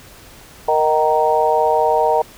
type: harmonic tone with a mistuned harmonic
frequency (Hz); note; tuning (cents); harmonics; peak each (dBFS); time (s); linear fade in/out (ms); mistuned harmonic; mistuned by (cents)
155.56; D#3; 0; 3 / 4 / 5 / 6; -18 / -18 / -18 / -18; 0.68-2.22; 5; 5; -24
effects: pink hiss -42 dBFS RMS until 2.37 s